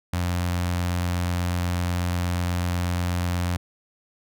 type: tone with notch filter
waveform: sawtooth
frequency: 88.2 Hz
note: F2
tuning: 18 cents sharp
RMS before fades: -25 dBFS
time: 0.13-3.57 s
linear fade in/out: 5 ms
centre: 390 Hz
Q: 1.4
effects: none